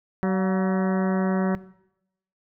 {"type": "harmonic tone with a mistuned harmonic", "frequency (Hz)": 189.4, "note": "F#3", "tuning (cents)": 41, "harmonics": [1, 2, 3, 4, 5, 6, 7, 8, 9, 10], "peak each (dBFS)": [-22, -28, -32, -34, -36, -38, -39, -40, -41, -42], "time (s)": [0.23, 1.55], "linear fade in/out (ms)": 0, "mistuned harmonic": 4, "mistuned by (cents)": -69, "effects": ["noise-tail reverb RT60 0.8 s tail -18 dB re dry"]}